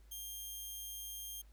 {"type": "tone", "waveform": "5% pulse", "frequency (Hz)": 3200, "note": "G7", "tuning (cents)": 35, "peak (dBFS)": -35, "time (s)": [0.11, 1.42], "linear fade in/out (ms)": 10, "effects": ["added 52 Hz sine -57 dBFS peak until 1.52 s", "pink hiss -72 dBFS RMS until 1.52 s"]}